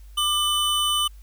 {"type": "tone pair together", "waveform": "square", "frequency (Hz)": [1190.6, 3000], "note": ["D6", "F#7"], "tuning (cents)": [23, 23], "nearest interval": "octave + major third", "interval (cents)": 1600, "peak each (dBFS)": [-26, -22], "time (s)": [0.17, 1.08], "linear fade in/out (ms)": 10, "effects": ["added 50 Hz sine -41 dBFS peak until 1.22 s", "white hiss -60 dBFS RMS until 1.22 s"]}